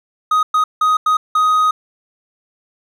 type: tone bursts at uneven times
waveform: triangle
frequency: 1252 Hz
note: D#6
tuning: 10 cents sharp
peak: -9 dBFS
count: 5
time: 0.31-0.43 / 0.54-0.64 / 0.81-0.97 / 1.06-1.17 / 1.35-1.71 s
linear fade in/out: 5 ms
effects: none